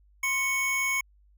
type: tone pair together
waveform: square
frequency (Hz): 1046.5 / 2217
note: C6 / C#7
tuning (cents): 0 / 0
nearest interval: octave + minor second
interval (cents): 1300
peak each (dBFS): -35 / -26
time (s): 0.23-1.01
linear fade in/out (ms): 5
effects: added 50 Hz sine -57 dBFS peak until 1.37 s